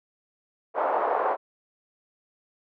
white band-pass noise, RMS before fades -25 dBFS, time 0.74-1.37 s, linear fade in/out 50 ms, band 470 to 1000 Hz, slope 24 dB/octave, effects none

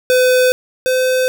square tone pair in turn, 506 / 512.2 Hz, B4 / C5, +42 / -37 cents, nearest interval unison, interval 21 cents, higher second, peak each -10 / -13 dBFS, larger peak first, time 0.1-0.52 / 0.86-1.28 s, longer neither, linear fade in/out 0 ms, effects none

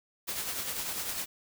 white noise with tremolo, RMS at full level -33 dBFS, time 0.27-1.26 s, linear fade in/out 20 ms, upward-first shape triangle, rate 10 Hz, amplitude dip 50%, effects none

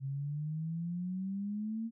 sine exponential sweep, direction up, 133.6 to 230.5 Hz, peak -34 dBFS, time 0-1.91 s, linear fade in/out 50 ms, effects none

